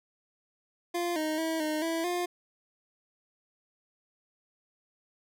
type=tone with pitch steps; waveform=25% pulse; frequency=347.7 / 310.8 / 323.2 / 307.8 / 329 / 353.7 Hz; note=F4 / D#4 / E4 / D#4 / E4 / F4; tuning=-8 / -2 / -34 / -19 / -3 / +22 cents; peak=-25 dBFS; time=0.94-2.26 s; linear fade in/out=10 ms; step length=220 ms; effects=none